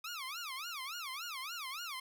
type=tone with vibrato; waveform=15% pulse; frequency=1216 Hz; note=D#6; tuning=40 cents flat; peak=-34 dBFS; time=0.04-2 s; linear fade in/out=5 ms; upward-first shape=sine; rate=3.5 Hz; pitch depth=290 cents each way; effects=none